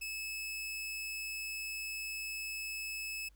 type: tone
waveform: sawtooth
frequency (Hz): 2600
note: E7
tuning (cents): -24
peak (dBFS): -35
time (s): 0.01-3.29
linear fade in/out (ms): 10
effects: added 50 Hz sine -59 dBFS peak until 3.35 s + pink hiss -73 dBFS RMS until 3.35 s